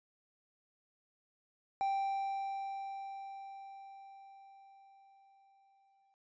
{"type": "tone with exponential decay", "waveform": "triangle", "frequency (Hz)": 784, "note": "G5", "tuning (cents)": 0, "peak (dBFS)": -28, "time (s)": [1.81, 6.14], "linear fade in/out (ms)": 0, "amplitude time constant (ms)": 940, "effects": ["resampled to 16000 Hz"]}